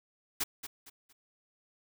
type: noise with echo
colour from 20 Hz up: white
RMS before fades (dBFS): -31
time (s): 0.4-0.44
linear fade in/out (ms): 10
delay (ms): 230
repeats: 3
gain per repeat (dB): -10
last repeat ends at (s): 1.13
effects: none